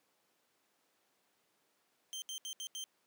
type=tone bursts at uneven times; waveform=25% pulse; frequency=3136 Hz; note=G7; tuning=in tune; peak=-37 dBFS; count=5; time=2.13-2.22 / 2.29-2.38 / 2.45-2.53 / 2.6-2.67 / 2.75-2.84 s; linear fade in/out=0 ms; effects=pink hiss -75 dBFS RMS until 3.06 s + high-pass 300 Hz 12 dB/octave